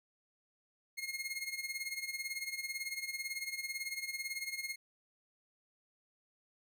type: tone with tremolo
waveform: sawtooth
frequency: 2148 Hz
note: C7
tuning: 45 cents sharp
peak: -32 dBFS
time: 0.97-4.76 s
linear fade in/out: 20 ms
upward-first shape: sine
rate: 18 Hz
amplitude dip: 75%
effects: none